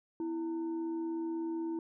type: tone with frequency modulation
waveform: sine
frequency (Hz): 329.6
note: E4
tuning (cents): 0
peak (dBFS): -33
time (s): 0.2-1.79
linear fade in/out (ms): 2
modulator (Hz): 583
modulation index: 0.34
effects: none